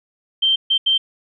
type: tone bursts at uneven times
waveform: sine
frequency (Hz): 3136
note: G7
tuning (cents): 0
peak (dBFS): -13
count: 3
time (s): 0.42-0.56 / 0.7-0.78 / 0.86-0.98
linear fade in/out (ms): 10
effects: none